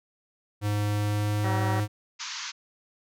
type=tone with pitch glide; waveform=square; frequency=103.83 to 104.85 Hz; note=G#2 to G#2; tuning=0 to +17 cents; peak=-25 dBFS; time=0.61-1.88 s; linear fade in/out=50 ms; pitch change=+17 cents; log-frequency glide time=0.88-1.58 s
type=harmonic tone; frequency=189.9 Hz; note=F#3; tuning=45 cents sharp; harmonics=1 / 2 / 3 / 4 / 5 / 6 / 7 / 8 / 9 / 10; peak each=-38 / -37 / -39 / -34 / -35 / -42 / -41 / -43 / -48 / -39 dBFS; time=1.44-1.8 s; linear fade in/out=2 ms
type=band-pass noise; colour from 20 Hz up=white; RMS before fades=-36 dBFS; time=2.19-2.52 s; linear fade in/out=20 ms; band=900 to 6700 Hz; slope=96 dB/octave
effects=none